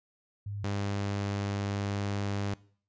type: tone pair in turn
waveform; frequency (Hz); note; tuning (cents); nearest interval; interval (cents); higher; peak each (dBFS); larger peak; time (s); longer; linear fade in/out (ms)
sine / sawtooth; 101.7 / 100.53; G#2 / G2; -36 / +44; unison; 20; first; -34 / -26; second; 0.46-0.64 / 0.64-2.54; second; 5
effects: noise-tail reverb RT60 0.5 s tail -21 dB re dry + resampled to 16000 Hz